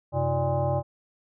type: tone with frequency modulation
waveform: sine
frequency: 360 Hz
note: F#4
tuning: 47 cents flat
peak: -22 dBFS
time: 0.12-0.83 s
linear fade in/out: 50 ms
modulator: 227 Hz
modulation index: 2.1
effects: none